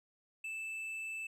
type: tone with tanh clipping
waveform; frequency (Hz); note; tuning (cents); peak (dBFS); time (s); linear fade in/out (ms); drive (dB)
sine; 2637; E7; 0; -40; 0.44-1.27; 5; 6
effects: none